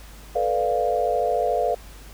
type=chord; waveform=sine; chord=B half-diminished seventh; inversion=third; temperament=equal; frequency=440 / 493.9 / 587.3 / 698.5 Hz; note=A4 / B4 / D5 / F5; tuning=0 / 0 / 0 / 0 cents; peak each=-27 / -25 / -26 / -23 dBFS; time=0.35-1.75 s; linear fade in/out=10 ms; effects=added 50 Hz sine -42 dBFS peak until 2.13 s + pink hiss -47 dBFS RMS until 2.13 s